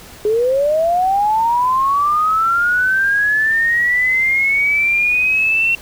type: linear sweep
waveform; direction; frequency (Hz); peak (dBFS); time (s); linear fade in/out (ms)
sine; up; 412.5 to 2724; -12; 0.25-5.75; 2
effects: pink hiss -38 dBFS RMS until 5.81 s